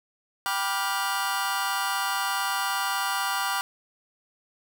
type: chord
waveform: sawtooth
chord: G dominant seventh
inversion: none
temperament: just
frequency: 784 / 980 / 1176 / 1411.2 Hz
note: G5 / B5 / D6 / F6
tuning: 0 / -14 / +2 / +18 cents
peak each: -27 dBFS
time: 0.46-3.61 s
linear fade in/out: 0 ms
effects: none